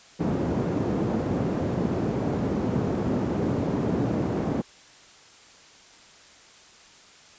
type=band-pass noise; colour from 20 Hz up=white; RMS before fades=-26 dBFS; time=0.19-4.62 s; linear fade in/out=20 ms; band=110 to 310 Hz; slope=12 dB/octave; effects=white hiss -51 dBFS RMS until 7.38 s + resampled to 16000 Hz